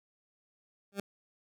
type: tone with exponential growth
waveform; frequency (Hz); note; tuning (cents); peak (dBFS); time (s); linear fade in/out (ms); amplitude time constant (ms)
20% pulse; 199.2; G3; +28; -24; 0.92-1; 2; 16
effects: none